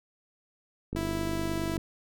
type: click train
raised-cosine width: 3 ms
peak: -21 dBFS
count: 43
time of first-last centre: 0.93-1.778 s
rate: 49.5 Hz
type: tone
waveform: sawtooth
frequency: 329.6 Hz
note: E4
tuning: in tune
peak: -28 dBFS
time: 0.96-1.77 s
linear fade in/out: 0 ms
effects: none